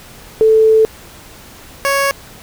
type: tone pair in turn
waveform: sine / 15% pulse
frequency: 440 / 554.4 Hz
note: A4 / C#5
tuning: 0 / 0 cents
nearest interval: major third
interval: 400 cents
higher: second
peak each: -6 dBFS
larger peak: neither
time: 0.41-0.85 / 1.85-2.11 s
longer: first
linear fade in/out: 0 ms
effects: pink hiss -38 dBFS RMS until 2.42 s